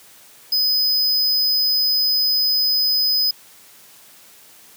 square tone, 5020 Hz, D#8, 15 cents sharp, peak -16 dBFS, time 0.52-3.31 s, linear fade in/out 5 ms, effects white hiss -47 dBFS RMS until 4.76 s + high-pass 100 Hz 12 dB/octave

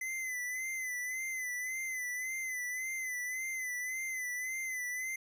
square tone with vibrato, 2029 Hz, B6, 46 cents sharp, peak -36 dBFS, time 0.01-5.16 s, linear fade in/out 5 ms, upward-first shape sine, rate 1.8 Hz, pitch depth 54 cents each way, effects none

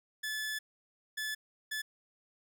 sawtooth tone bursts at uneven times, 1729 Hz, A6, 31 cents flat, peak -31 dBFS, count 3, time 0.23-0.59 / 1.17-1.35 / 1.71-1.82 s, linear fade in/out 10 ms, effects none

